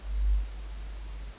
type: tone with ADSR envelope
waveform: sine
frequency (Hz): 49.97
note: G1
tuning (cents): +34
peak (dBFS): -20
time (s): 0-1.34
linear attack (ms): 330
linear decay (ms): 130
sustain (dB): -16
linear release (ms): 41
effects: pink hiss -51 dBFS RMS until 1.38 s + resampled to 8000 Hz